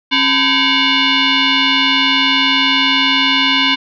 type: tone with frequency modulation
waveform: sine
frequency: 370 Hz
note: F#4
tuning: in tune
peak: -10 dBFS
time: 0.11-3.76 s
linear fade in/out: 20 ms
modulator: 640 Hz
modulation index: 5.6
effects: none